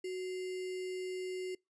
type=tone with sample-and-hold; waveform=sine; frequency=370 Hz; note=F#4; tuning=in tune; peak=-36 dBFS; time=0.04-1.55 s; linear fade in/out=5 ms; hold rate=2450 Hz; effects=noise-tail reverb RT60 0.2 s tail -26 dB re dry + resampled to 22050 Hz